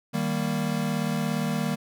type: chord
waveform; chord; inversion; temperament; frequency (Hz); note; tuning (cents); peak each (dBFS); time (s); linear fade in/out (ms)
square; Eb major; none; equal; 155.56 / 196 / 233.1; Eb3 / G3 / Bb3; 0 / 0 / 0; -30; 0.13-1.76; 20
effects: none